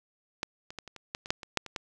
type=clicks; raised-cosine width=0.2 ms; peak=-13 / -25 / -21 / -27 / -27 / -16 / -24 / -8 / -24 / -8 / -24 / -16 dBFS; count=12; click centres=0.431 / 0.705 / 0.787 / 0.877 / 0.963 / 1.149 / 1.259 / 1.305 / 1.432 / 1.573 / 1.663 / 1.762 s; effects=none